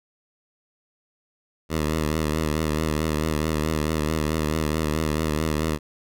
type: tone with vibrato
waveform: 10% pulse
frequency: 77.6 Hz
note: D#2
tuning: 4 cents flat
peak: -14 dBFS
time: 1.69-5.79 s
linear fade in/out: 50 ms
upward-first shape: triangle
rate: 4.6 Hz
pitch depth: 69 cents each way
effects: none